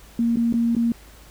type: tone with dropouts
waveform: sine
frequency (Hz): 233.1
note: A#3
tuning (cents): 0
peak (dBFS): -17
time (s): 0.19-0.92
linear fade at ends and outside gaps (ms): 2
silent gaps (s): 0.359-0.37 / 0.526-0.539 / 0.751-0.765
effects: added 53 Hz sine -47 dBFS peak until 1.3 s + pink hiss -49 dBFS RMS until 1.3 s